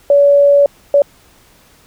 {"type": "tone bursts at uneven times", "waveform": "sine", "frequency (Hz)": 569, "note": "C#5", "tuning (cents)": 45, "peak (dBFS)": -5, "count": 2, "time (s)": [[0.1, 0.66], [0.94, 1.02]], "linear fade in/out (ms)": 2, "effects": ["pink hiss -48 dBFS RMS until 1.86 s"]}